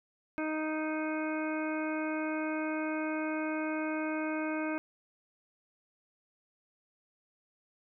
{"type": "harmonic tone", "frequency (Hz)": 311.1, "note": "D#4", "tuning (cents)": 0, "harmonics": [1, 2, 3, 4, 5, 7, 8], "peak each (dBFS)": [-33, -38, -43, -44, -41, -44, -46], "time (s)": [0.38, 4.78], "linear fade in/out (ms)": 0, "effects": []}